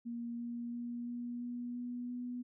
sine tone with pitch steps, 235.8 / 237.4 / 239.1 / 240.8 / 242.4 / 244.1 / 245.8 Hz, A#3 / A#3 / A#3 / B3 / B3 / B3 / B3, +20 / +32 / +44 / -44 / -32 / -20 / -8 cents, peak -38 dBFS, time 0.05-2.43 s, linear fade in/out 20 ms, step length 340 ms, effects none

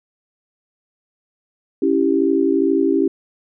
sine chord, C# diminished, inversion none, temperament equal, 277.2 / 329.6 / 392 Hz, C#4 / E4 / G4, 0 / 0 / 0 cents, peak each -18 dBFS, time 1.82-3.08 s, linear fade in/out 5 ms, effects none

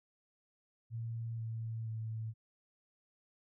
sine tone with pitch steps, 114.8 / 112.96 / 111.15 Hz, A#2 / A2 / A2, -26 / +46 / +18 cents, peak -37 dBFS, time 0.9-2.34 s, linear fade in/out 50 ms, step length 480 ms, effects none

